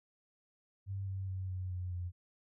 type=tone with pitch steps; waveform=sine; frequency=97.7 / 95.86 / 94.05 / 92.27 / 90.53 / 88.82 Hz; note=G2 / G2 / F#2 / F#2 / F#2 / F2; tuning=-5 / -38 / +29 / -4 / -37 / +30 cents; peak=-36 dBFS; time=0.86-2.12 s; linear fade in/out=50 ms; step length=210 ms; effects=none